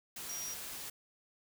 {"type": "tone in noise", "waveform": "sine", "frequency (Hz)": 5720, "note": "F8", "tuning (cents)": 41, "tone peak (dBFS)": -40, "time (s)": [0.29, 0.54], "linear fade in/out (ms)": 5, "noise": "white", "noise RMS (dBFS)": -44, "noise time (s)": [0.16, 0.9], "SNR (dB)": 1, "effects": []}